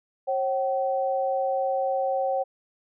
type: tone pair together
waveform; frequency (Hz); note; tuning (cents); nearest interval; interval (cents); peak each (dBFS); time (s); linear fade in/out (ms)
sine; 540 / 763.7; C#5 / G5; -45 / -45; tritone; 600; -25 / -26; 0.27-2.44; 20
effects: none